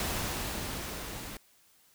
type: noise with level ramp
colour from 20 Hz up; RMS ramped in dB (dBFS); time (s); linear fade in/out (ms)
pink; -32 to -42; 0-1.37; 2
effects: white hiss -64 dBFS RMS until 1.94 s